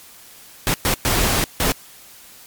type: noise bursts at uneven times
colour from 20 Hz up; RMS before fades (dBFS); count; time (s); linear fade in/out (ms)
pink; -18; 4; 0.67-0.74 / 0.85-0.94 / 1.05-1.44 / 1.6-1.72; 0
effects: white hiss -44 dBFS RMS until 2.46 s + MP3 96 kbps